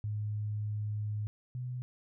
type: tone pair in turn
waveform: sine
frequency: 105.4 / 125.02 Hz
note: G#2 / B2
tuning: +26 / +22 cents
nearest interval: minor third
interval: 296 cents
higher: second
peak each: -32 / -35 dBFS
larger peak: first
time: 0.04-1.27 / 1.55-1.82 s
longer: first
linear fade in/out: 0 ms
effects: none